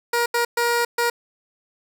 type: tone bursts at uneven times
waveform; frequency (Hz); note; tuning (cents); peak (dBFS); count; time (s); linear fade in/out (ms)
15% pulse; 473.9; A#4; +28; -12; 4; 0.13-0.26 / 0.34-0.45 / 0.57-0.85 / 0.98-1.1; 5
effects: none